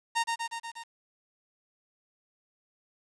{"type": "tone with echo", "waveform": "sawtooth", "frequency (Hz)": 924, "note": "A#5", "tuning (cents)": -16, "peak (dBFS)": -21, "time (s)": [0.15, 0.24], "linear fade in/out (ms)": 20, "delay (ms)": 120, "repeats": 5, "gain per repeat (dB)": -3, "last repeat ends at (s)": 0.84, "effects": ["resampled to 22050 Hz", "9-bit"]}